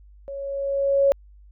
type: tone with level ramp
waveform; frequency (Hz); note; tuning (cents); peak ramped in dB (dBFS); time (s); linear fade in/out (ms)
sine; 554.4; C#5; 0; -31 to -13; 0.28-1.12; 0
effects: added 50 Hz sine -46 dBFS peak until 1.51 s